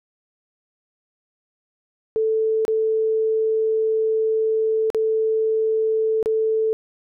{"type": "tone with dropouts", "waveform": "sine", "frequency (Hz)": 440.5, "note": "A4", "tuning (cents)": 2, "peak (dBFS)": -17, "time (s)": [2.16, 6.73], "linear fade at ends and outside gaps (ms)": 0, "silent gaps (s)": [[2.651, 2.68], [4.902, 4.947], [6.228, 6.259]], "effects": []}